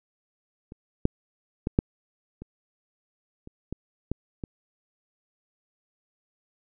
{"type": "clicks", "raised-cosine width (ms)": 3, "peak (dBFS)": [-28, -7, -13, -6, -26, -29, -19, -14, -20], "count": 9, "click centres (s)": [0.721, 1.054, 1.671, 1.789, 2.42, 3.474, 3.726, 4.116, 4.438], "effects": []}